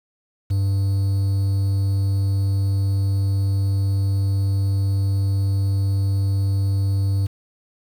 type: tone with quantisation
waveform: triangle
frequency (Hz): 98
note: G2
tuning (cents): 0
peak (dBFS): -15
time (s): 0.5-7.27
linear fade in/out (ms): 10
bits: 7
effects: none